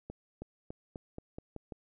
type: accelerating click train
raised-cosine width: 2 ms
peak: -28 dBFS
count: 8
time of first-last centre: 0.1-1.722 s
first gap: 320 ms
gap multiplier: 0.89
effects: none